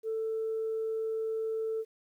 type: tone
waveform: sine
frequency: 443.7 Hz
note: A4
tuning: 14 cents sharp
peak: -29 dBFS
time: 0.03-1.85 s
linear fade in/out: 50 ms
effects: tanh soft clip ceiling -26 dBFS + 11-bit